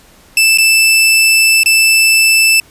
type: tone with dropouts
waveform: sawtooth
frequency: 2643 Hz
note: E7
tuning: 4 cents sharp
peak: -3 dBFS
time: 0.37-2.6 s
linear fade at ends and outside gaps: 2 ms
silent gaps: 0.575-0.584 / 1.634-1.659 s
effects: pink hiss -44 dBFS RMS until 2.7 s + resampled to 32000 Hz